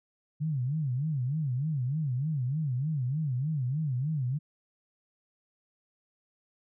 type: tone with vibrato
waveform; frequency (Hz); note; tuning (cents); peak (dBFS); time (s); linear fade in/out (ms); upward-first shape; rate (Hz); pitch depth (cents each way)
sine; 140; C#3; +18; -27; 0.4-4.39; 20; sine; 3.3; 230
effects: none